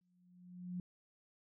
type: tone with exponential growth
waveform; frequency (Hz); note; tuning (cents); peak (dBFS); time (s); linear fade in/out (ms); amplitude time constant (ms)
sine; 179.3; F3; +46; -37; 0.01-0.8; 2; 170
effects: none